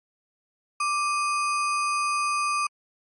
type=tone with sample-and-hold; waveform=sine; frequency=1174.7 Hz; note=D6; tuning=in tune; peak=-22 dBFS; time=0.8-2.67 s; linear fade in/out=5 ms; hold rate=3675 Hz; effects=MP3 48 kbps